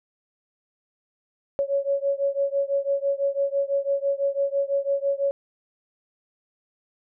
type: beating tone pair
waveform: sine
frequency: 554.4 / 560.4 Hz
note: C#5 / C#5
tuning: 0 / +19 cents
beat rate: 6 Hz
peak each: -24 / -25 dBFS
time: 1.59-5.31 s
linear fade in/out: 0 ms
effects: none